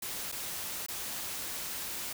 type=noise with dropouts; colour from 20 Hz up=white; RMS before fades=-38 dBFS; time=0.02-2.13 s; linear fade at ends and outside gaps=5 ms; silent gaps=0.317-0.323 / 0.864-0.884 s; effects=none